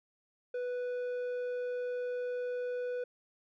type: tone with low-pass filter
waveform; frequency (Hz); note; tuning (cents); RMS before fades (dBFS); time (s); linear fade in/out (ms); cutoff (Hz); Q
square; 493.9; B4; 0; -36; 0.54-3.04; 5; 1300; 0.54
effects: none